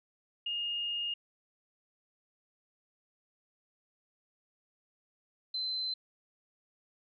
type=tone pair in turn; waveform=sine; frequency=2842 / 4070 Hz; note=F7 / C8; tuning=+30 / -49 cents; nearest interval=tritone; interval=621 cents; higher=second; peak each=-32 / -32 dBFS; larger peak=neither; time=0.46-1.14 / 5.54-5.94 s; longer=first; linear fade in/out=5 ms; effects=none